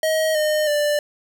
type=tone with pitch steps; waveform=square; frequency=632 / 610.8 / 590.4 Hz; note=D#5 / D#5 / D5; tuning=+27 / -32 / +9 cents; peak=-18 dBFS; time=0.03-0.99 s; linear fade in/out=2 ms; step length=320 ms; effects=none